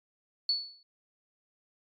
sine tone with exponential decay, 4435 Hz, C#8, in tune, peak -22 dBFS, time 0.49-0.83 s, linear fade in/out 2 ms, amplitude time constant 73 ms, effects MP3 96 kbps

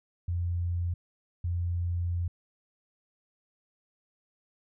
sine tone pair in turn, 87 / 87 Hz, F2 / F2, -6 / -6 cents, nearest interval unison, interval 0 cents, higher neither, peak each -27 dBFS, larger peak neither, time 0.28-0.94 / 1.44-2.28 s, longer second, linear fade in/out 5 ms, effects none

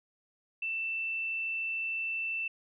sine tone, 2667 Hz, E7, 20 cents sharp, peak -31 dBFS, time 0.62-2.48 s, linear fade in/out 5 ms, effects none

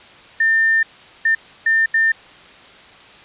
sine tone bursts at uneven times, 1800 Hz, A6, 39 cents sharp, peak -12 dBFS, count 4, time 0.4-0.83 / 1.25-1.35 / 1.66-1.86 / 1.94-2.12 s, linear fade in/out 5 ms, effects white hiss -43 dBFS RMS until 3.24 s + resampled to 8000 Hz

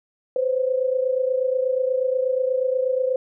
sine tone pair together, 510 / 538.3 Hz, C5 / C5, -44 / +49 cents, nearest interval minor second, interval 93 cents, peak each -20 / -25 dBFS, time 0.36-3.16 s, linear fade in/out 2 ms, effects none

